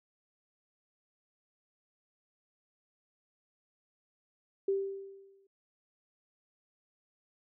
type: tone with exponential decay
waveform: sine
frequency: 391.5 Hz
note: G4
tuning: 2 cents flat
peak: -25 dBFS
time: 4.68-5.47 s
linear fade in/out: 5 ms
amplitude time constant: 170 ms
effects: none